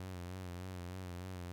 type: tone with vibrato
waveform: sawtooth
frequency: 90.7 Hz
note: F#2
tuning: 34 cents flat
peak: -39 dBFS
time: 0-1.52 s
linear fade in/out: 0 ms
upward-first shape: sine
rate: 3.3 Hz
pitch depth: 59 cents each way
effects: none